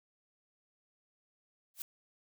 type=noise with exponential growth; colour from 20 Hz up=blue; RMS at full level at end=-35 dBFS; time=1.74-1.82 s; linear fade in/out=1 ms; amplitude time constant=17 ms; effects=none